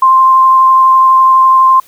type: tone with vibrato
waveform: sine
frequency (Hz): 1050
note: C6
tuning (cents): +6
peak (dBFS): -3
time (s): 0.02-1.8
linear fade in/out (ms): 5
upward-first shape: triangle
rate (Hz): 12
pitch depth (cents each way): 8
effects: white hiss -44 dBFS RMS until 1.87 s